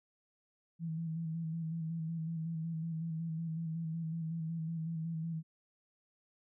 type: tone with vibrato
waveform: sine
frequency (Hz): 163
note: E3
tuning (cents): -19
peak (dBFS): -35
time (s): 0.79-5.43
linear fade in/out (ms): 50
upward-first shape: square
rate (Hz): 5.4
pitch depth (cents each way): 32
effects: none